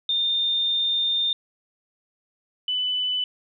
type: tone pair in turn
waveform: sine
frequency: 3622 / 2996 Hz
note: A7 / F#7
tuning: +49 / +21 cents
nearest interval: minor third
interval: 328 cents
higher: first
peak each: -20 / -22 dBFS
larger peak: first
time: 0.09-1.33 / 2.68-3.24 s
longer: first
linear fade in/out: 2 ms
effects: none